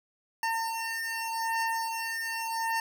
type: beating tone pair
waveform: 25% pulse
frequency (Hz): 907 / 907.85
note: A#5 / A#5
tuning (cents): -48 / -46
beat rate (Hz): 0.85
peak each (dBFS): -29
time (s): 0.43-2.8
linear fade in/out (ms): 2
effects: none